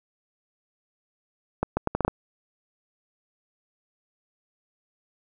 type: accelerating click train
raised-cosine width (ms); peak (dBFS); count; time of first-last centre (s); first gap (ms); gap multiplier
1; -9; 7; 1.63-2.08; 140; 0.74
effects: none